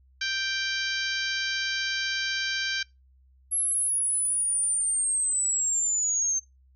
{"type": "harmonic tone", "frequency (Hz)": 784, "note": "G5", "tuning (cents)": 0, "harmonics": [2, 3, 4, 5, 6, 7, 8], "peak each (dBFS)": [-30, -35, -34, -36, -35, -39, -41], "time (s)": [0.21, 2.83], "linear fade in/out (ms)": 5}
{"type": "linear sweep", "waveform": "sine", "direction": "down", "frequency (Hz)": [11175, 6272], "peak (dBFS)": -23, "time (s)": [3.51, 6.4], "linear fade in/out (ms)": 20}
{"effects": ["noise-tail reverb RT60 0.2 s tail -23 dB re dry", "added 65 Hz sine -56 dBFS peak until 6.75 s"]}